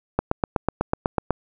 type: click train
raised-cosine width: 1 ms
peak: -5 dBFS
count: 10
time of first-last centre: 0.19-1.307 s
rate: 8.06 Hz
effects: none